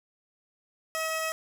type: tone pair together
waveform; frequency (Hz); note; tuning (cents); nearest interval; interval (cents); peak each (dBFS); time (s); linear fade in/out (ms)
15% pulse; 640 / 2569; D#5 / E7; +49 / -45; 2 octaves; 2406; -23 / -30; 0.95-1.32; 0
effects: none